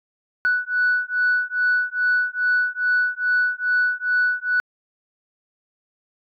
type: beating tone pair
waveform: sine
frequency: 1480 / 1482.4 Hz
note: F#6 / F#6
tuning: 0 / +3 cents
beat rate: 2.4 Hz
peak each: -20 dBFS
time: 0.45-4.6 s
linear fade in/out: 0 ms
effects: tanh soft clip ceiling -12 dBFS